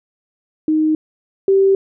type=tone pair in turn; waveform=sine; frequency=311.1 / 388.9 Hz; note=D#4 / G4; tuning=0 / -14 cents; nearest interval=major third; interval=386 cents; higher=second; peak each=-12 / -9 dBFS; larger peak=second; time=0.68-0.95 / 1.48-1.75 s; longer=neither; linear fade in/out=2 ms; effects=none